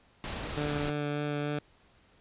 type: noise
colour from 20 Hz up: pink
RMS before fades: -37 dBFS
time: 0.24-0.9 s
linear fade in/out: 0 ms
type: tone with vibrato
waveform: 15% pulse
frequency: 146.83 Hz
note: D3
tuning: in tune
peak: -24 dBFS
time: 0.57-1.59 s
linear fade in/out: 2 ms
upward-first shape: sine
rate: 3.4 Hz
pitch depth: 10 cents each way
effects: pink hiss -63 dBFS RMS until 2.2 s + resampled to 8000 Hz